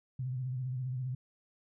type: tone with vibrato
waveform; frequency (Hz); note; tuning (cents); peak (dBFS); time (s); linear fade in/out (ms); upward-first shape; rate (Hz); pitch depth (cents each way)
sine; 127.9; C3; -39; -33; 0.19-1.15; 5; sine; 15; 66
effects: none